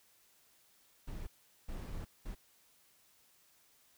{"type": "noise bursts at uneven times", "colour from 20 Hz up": "brown", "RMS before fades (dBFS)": -42, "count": 3, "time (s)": [[1.07, 1.27], [1.68, 2.05], [2.25, 2.35]], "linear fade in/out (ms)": 10, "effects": ["white hiss -68 dBFS RMS until 3.97 s"]}